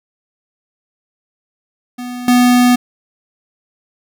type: tone with level steps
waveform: square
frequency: 246.5 Hz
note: B3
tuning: 3 cents flat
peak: -24 / -8 dBFS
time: 1.98-2.76 s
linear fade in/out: 10 ms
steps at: 2.28 s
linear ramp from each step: 2 ms
effects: none